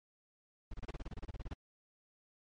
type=noise bursts; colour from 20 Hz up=brown; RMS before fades=-41 dBFS; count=15; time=0.71-1.536 s; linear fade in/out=5 ms; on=28 ms; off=29 ms; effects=low-pass 5000 Hz 12 dB/octave + MP3 64 kbps